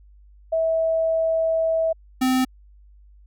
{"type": "tone pair in turn", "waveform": ["sine", "square"], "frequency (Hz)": [650, 258], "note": ["E5", "C4"], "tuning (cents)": [-24, -24], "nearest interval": "octave + major third", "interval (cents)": 1600, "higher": "first", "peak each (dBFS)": -18, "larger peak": "neither", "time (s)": [[0.52, 1.93], [2.21, 2.45]], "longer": "first", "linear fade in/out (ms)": 10, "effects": ["added 50 Hz sine -47 dBFS peak until 3.26 s"]}